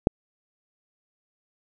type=click; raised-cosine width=2 ms; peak=-3 dBFS; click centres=0.071 s; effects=none